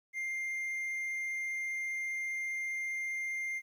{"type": "tone", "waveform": "triangle", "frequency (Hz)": 2105, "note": "C7", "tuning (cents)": 10, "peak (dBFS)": -32, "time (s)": [0.13, 3.62], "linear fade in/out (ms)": 50, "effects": ["12-bit"]}